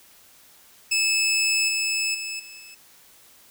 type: tone with level steps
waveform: 20% pulse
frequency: 2610 Hz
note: E7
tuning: 18 cents flat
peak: -15 / -18 / -25 / -36 / -38 dBFS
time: 0.91-2.75 s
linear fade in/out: 10 ms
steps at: 1.68 / 2.14 / 2.39 / 2.59 s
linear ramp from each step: 10 ms
effects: white hiss -53 dBFS RMS until 3.5 s